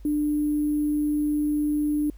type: tone with sample-and-hold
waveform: sine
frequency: 297.3 Hz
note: D4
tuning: 21 cents sharp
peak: -21 dBFS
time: 0.05-2.1 s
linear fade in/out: 2 ms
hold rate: 11025 Hz
effects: added 50 Hz sine -41 dBFS peak until 2.17 s + pink hiss -63 dBFS RMS until 2.17 s